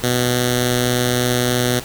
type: tone with notch filter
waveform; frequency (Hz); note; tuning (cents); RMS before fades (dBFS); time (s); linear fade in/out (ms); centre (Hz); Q
5% pulse; 123.5; B2; 0; -18; 0.03-1.8; 10; 1000; 0.69
effects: pink hiss -33 dBFS RMS until 1.84 s